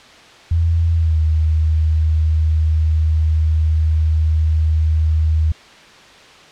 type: tone with pitch glide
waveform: sine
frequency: 83 to 78.61 Hz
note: E2 to D#2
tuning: +12 to +18 cents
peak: -12 dBFS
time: 0.51-5.52 s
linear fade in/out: 5 ms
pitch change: -94 cents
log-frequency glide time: 0.94-1.18 s
effects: white hiss -42 dBFS RMS until 6.51 s + low-pass 4000 Hz 12 dB/octave